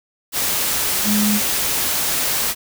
sine tone in noise, 209.1 Hz, G#3, 12 cents sharp, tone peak -16 dBFS, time 1.04-1.41 s, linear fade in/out 50 ms, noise white, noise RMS -20 dBFS, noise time 0.32-2.55 s, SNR +1 dB, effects none

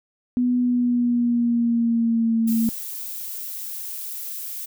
sine tone with pitch glide, 246.9 to 226.4 Hz, B3 to A3, 0 to +50 cents, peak -17 dBFS, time 0.37-2.69 s, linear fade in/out 0 ms, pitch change -150 cents, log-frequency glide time 0.59-2.4 s
violet noise, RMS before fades -32 dBFS, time 2.47-4.66 s, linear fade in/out 10 ms
effects none

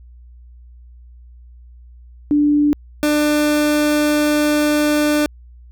sine / 30% pulse tone pair in turn, 293.7 / 298.1 Hz, D4 / D4, 0 / +26 cents, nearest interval unison, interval 26 cents, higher second, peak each -11 dBFS, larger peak neither, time 2.31-2.73 / 3.03-5.26 s, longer second, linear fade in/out 0 ms, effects added 60 Hz sine -39 dBFS peak until 5.71 s

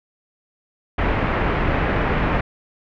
pink low-pass noise, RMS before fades -20 dBFS, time 0.98-2.41 s, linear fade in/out 5 ms, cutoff 2300 Hz, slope 24 dB/octave, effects none

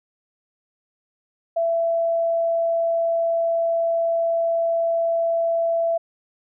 sine tone, 668 Hz, E5, 23 cents sharp, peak -18 dBFS, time 1.56-5.98 s, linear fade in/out 10 ms, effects none

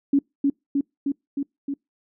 sine tone with echo, 280 Hz, C#4, 18 cents sharp, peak -14 dBFS, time 0.13-0.19 s, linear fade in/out 5 ms, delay 310 ms, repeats 5, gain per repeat -2 dB, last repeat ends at 1.74 s, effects noise-tail reverb RT60 0.2 s tail -26 dB re dry

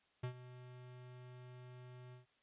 square tone with ADSR envelope, 125 Hz, B2, 21 cents sharp, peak -38 dBFS, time 0.23-2.26 s, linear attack 9 ms, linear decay 89 ms, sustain -15 dB, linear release 130 ms, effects white hiss -75 dBFS RMS until 2.42 s + resampled to 8000 Hz

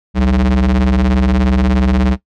square ring-modulated tone, 61.3 Hz, B1, 12 cents flat, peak -8 dBFS, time 0.14-2.17 s, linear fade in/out 50 ms, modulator 131 Hz, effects noise-tail reverb RT60 0.1 s tail -17 dB re dry + low-pass 4000 Hz 12 dB/octave

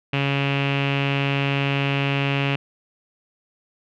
sawtooth tone with low-pass filter, 139.3 Hz, C#3, 9 cents sharp, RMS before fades -22 dBFS, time 0.13-2.56 s, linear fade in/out 5 ms, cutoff 2700 Hz, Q 5.7, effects none

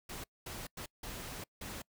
pink noise bursts at uneven times, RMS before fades -44 dBFS, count 5, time 0.09-0.24 / 0.46-0.67 / 0.77-0.86 / 1.03-1.44 / 1.61-1.82 s, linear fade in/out 5 ms, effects noise-tail reverb RT60 0.1 s tail -25 dB re dry

